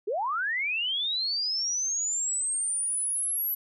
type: linear sweep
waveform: sine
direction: up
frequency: 366.6 to 11840 Hz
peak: -26 dBFS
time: 0.07-3.55 s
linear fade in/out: 10 ms
effects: none